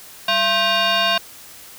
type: tone with frequency modulation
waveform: sine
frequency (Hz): 1068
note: C6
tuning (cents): +35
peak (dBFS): -14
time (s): 0.28-1.18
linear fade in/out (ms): 5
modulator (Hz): 874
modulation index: 3.6
effects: tanh soft clip ceiling -10 dBFS + white hiss -41 dBFS RMS until 1.78 s